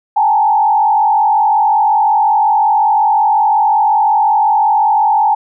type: tone with frequency modulation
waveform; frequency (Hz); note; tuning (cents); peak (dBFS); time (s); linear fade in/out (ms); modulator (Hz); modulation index
sine; 850; G#5; +40; -8; 0.16-5.35; 10; 45.5; 1.2
effects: none